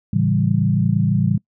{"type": "chord", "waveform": "sine", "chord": "A dominant seventh", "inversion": "none", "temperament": "equal", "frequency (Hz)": [110, 138.59, 164.81, 196], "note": ["A2", "C#3", "E3", "G3"], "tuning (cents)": [0, 0, 0, 0], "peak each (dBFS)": -20, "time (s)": [0.13, 1.38], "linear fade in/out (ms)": 5, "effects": ["noise-tail reverb RT60 0.1 s tail -23 dB re dry"]}